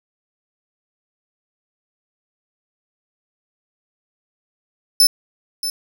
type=tone with echo; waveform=sawtooth; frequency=5274 Hz; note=E8; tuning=in tune; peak=-6 dBFS; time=5-5.07 s; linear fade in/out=2 ms; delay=630 ms; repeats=1; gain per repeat=-12 dB; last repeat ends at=5.7 s; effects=none